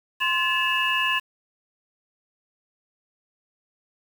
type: tone cluster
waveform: sine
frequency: 1043 / 1719 / 2637 / 2850 Hz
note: C6 / A6 / E7 / F7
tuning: -6 / -41 / 0 / +34 cents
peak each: -26 dBFS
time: 0.2-1.2 s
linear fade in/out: 20 ms
effects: 7-bit